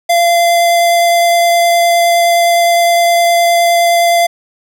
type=tone with vibrato; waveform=square; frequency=687 Hz; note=F5; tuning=29 cents flat; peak=-8 dBFS; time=0.09-4.27 s; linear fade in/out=10 ms; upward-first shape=triangle; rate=9.7 Hz; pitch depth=9 cents each way; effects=none